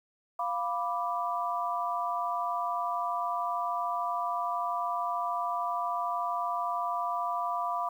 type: chord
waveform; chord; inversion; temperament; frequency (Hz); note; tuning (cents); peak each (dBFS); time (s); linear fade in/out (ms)
sine; B diminished; second; equal; 698.5 / 987.8 / 1174.7; F5 / B5 / D6; 0 / 0 / 0; -33; 0.39-7.89; 5
effects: 10-bit